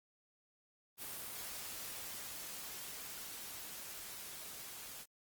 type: noise with level ramp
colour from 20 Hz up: white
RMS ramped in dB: -45 to -49 dBFS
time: 0.97-5.06 s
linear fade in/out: 50 ms
effects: Opus 24 kbps